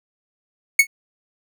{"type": "tone with exponential decay", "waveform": "45% pulse", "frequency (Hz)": 2212, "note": "C#7", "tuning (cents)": -4, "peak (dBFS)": -5, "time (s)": [0.79, 0.87], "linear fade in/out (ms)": 5, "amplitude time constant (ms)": 17, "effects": []}